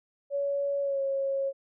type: tone with pitch glide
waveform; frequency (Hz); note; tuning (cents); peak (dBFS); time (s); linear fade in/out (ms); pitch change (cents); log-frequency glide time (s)
sine; 563 to 546.3; C#5 to C#5; +27 to -25; -26; 0.3-1.53; 50; -52; 0.81-1.01
effects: none